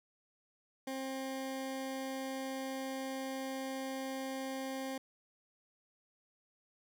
20% pulse tone, 265.7 Hz, C4, 27 cents sharp, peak -33 dBFS, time 0.87-4.98 s, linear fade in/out 5 ms, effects none

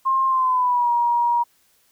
sine tone with pitch glide, 1062 to 951.6 Hz, C6 to A#5, +25 to +35 cents, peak -16 dBFS, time 0.05-1.44 s, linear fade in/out 20 ms, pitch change -190 cents, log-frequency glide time 0.27-0.91 s, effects white hiss -61 dBFS RMS until 1.91 s

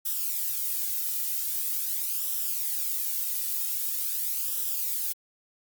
violet noise with flanger, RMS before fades -29 dBFS, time 0.05-5.13 s, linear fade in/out 10 ms, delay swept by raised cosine 0.44 to 1.84 ms, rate 0.44 Hz, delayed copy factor -0.5, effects Opus 48 kbps

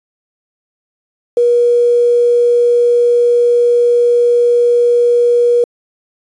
sine tone with quantisation, 480 Hz, B4, 49 cents flat, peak -7 dBFS, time 1.37-5.64 s, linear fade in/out 2 ms, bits 6, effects resampled to 22050 Hz

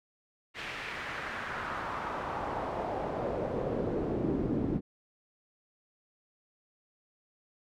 brown noise with band-pass filter sweep, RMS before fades -34 dBFS, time 0.54-4.81 s, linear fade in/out 50 ms, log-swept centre 2500 to 260 Hz, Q 1.9, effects none

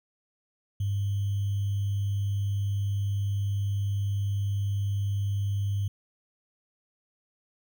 sine tone with sample-and-hold, 100 Hz, G2, 35 cents sharp, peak -25 dBFS, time 0.8-5.88 s, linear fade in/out 5 ms, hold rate 3150 Hz, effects none

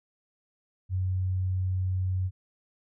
sine tone, 92.9 Hz, F#2, 7 cents sharp, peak -25 dBFS, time 0.89-2.31 s, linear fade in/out 50 ms, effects none

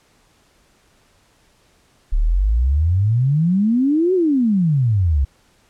sine exponential two-way sweep, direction up then down, 33.96 to 382.5 to 64.3 Hz, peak -13 dBFS, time 2.12-5.25 s, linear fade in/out 10 ms, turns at 4.14 s, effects pink hiss -57 dBFS RMS until 5.69 s + low-pass 10000 Hz 12 dB/octave

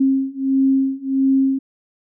sine beating tone pair, 267.6 / 269.1 Hz, C4 / C4, +39 / +49 cents, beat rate 1.5 Hz, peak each -18 / -17 dBFS, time 0-1.59 s, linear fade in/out 10 ms, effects none

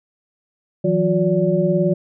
sine tone cluster, 163.8 / 182.3 / 360.8 / 575 Hz, E3 / F#3 / F#4 / D5, -11 / -25 / -44 / -37 cents, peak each -20 dBFS, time 0.84-1.94 s, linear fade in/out 10 ms, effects none

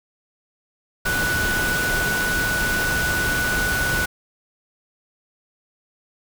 sine tone in noise, 1480 Hz, F#6, in tune, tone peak -21 dBFS, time 1.05-4.06 s, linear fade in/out 10 ms, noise pink, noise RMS -25 dBFS, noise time 1.05-4.06 s, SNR +1 dB, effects none

